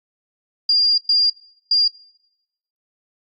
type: tone bursts at uneven times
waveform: sine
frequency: 4805 Hz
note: D8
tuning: 39 cents sharp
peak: -12 dBFS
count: 3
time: 0.69-0.98 / 1.09-1.3 / 1.71-1.88 s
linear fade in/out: 5 ms
effects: noise-tail reverb RT60 0.9 s tail -23 dB re dry + Opus 48 kbps